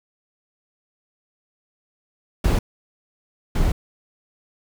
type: noise bursts at uneven times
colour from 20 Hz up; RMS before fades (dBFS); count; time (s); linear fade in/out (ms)
brown; -18; 2; 2.44-2.59 / 3.55-3.72; 5
effects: none